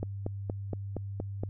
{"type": "click train", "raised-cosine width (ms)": 2, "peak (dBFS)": -20, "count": 7, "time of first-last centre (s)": [0.03, 1.435], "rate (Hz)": 4.27, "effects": ["added 99 Hz sine -35 dBFS peak until 1.49 s"]}